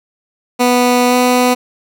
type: tone with pitch glide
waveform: 15% pulse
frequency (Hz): 246.6 to 248.9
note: B3 to B3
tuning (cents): -2 to +14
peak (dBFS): -3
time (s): 0.59-1.55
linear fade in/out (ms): 20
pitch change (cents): +16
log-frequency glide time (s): 1.08-1.15
effects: none